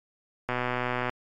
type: click train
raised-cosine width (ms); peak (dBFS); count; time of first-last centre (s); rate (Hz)
0.5; -13; 76; 0.49-1.095; 124
effects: MP3 96 kbps